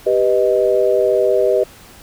sine chord, G augmented, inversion none, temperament equal, 392 / 493.9 / 622.3 Hz, G4 / B4 / D#5, 0 / 0 / 0 cents, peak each -16 dBFS, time 0.06-1.64 s, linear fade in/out 10 ms, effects pink hiss -42 dBFS RMS until 2.02 s

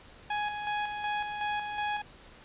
sawtooth tone with tremolo, 834 Hz, G#5, 7 cents sharp, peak -25 dBFS, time 0.3-2.02 s, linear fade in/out 5 ms, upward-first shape square, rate 2.7 Hz, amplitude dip 45%, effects pink hiss -53 dBFS RMS until 2.44 s + resampled to 8000 Hz

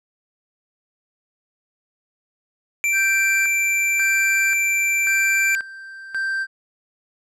square tone, 2349 Hz, D7, in tune, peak -18 dBFS, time 2.84-5.55 s, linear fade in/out 0 ms
triangle tone with tremolo, 1568 Hz, G6, in tune, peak -19 dBFS, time 2.92-6.47 s, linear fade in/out 50 ms, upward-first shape square, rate 0.93 Hz, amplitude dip 80%
effects low-pass 11000 Hz 12 dB/octave

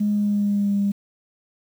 sine tone with pitch glide, 207.7 to 200.6 Hz, G#3 to G3, 0 to +40 cents, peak -17 dBFS, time 0-0.92 s, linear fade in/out 10 ms, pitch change -60 cents, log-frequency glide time 0.1-0.8 s, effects tanh soft clip ceiling -13 dBFS + 8-bit

